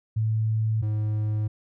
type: tone pair in turn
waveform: sine / triangle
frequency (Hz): 110 / 106.87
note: A2 / A2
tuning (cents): 0 / -50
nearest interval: unison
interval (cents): 50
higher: first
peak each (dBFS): -21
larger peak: neither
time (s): 0.16-0.82 / 0.82-1.48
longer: neither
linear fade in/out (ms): 10
effects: none